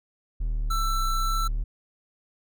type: exponential two-way sweep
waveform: triangle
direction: down then up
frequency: 41.2 to 30.87 to 39.21 Hz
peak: -22 dBFS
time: 0.4-1.64 s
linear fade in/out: 10 ms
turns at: 1.12 s
type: tone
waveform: square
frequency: 1333 Hz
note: E6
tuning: 19 cents sharp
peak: -27 dBFS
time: 0.7-1.48 s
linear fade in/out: 10 ms
effects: none